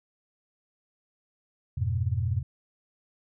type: chord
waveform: sine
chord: F diminished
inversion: none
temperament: equal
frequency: 87.31 / 103.83 / 123.47 Hz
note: F2 / Ab2 / Cb3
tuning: 0 / 0 / 0 cents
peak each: -29 dBFS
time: 1.77-2.43 s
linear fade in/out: 10 ms
effects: none